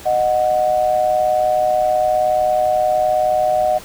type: tone pair together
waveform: sine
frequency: 618 / 736.9 Hz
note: D#5 / F#5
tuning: -12 / -7 cents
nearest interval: minor third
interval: 305 cents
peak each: -16 dBFS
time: 0.05-3.79 s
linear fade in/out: 20 ms
effects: pink hiss -37 dBFS RMS until 3.84 s